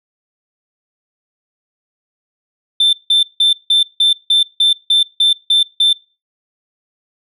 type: tone bursts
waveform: sine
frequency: 3556 Hz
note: A7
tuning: 18 cents sharp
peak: -6 dBFS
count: 11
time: 2.8-5.93 s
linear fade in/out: 5 ms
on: 130 ms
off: 170 ms
effects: noise-tail reverb RT60 0.3 s tail -21 dB re dry + tanh soft clip ceiling -7 dBFS